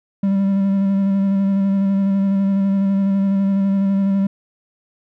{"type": "tone with vibrato", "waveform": "triangle", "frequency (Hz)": 196, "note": "G3", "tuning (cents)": 0, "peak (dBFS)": -12, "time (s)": [0.23, 4.27], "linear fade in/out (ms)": 5, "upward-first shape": "square", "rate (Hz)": 12, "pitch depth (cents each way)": 16, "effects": []}